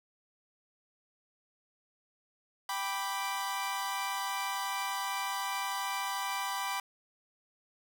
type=chord; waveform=sawtooth; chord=G major; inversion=none; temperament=equal; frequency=784 / 987.8 / 1174.7 Hz; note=G5 / B5 / D6; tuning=0 / 0 / 0 cents; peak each=-34 / -32 / -35 dBFS; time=2.69-6.8 s; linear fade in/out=2 ms; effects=none